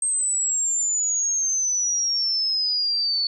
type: exponential sweep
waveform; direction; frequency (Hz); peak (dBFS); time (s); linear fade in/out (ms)
sine; down; 8390 to 4435; -20; 0.02-3.27; 2
effects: none